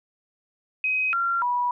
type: tone with pitch steps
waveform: sine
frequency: 2524 / 1376 / 976 Hz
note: D#7 / F6 / B5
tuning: +24 / -26 / -21 cents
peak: -21 dBFS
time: 0.84-1.71 s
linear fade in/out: 2 ms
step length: 290 ms
effects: none